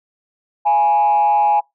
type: tone with frequency modulation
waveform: sine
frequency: 830.6 Hz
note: G#5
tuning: in tune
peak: -10 dBFS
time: 0.65-1.61 s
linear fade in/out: 20 ms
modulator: 142 Hz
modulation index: 0.45
effects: noise-tail reverb RT60 0.2 s tail -26 dB re dry + tanh soft clip ceiling -8 dBFS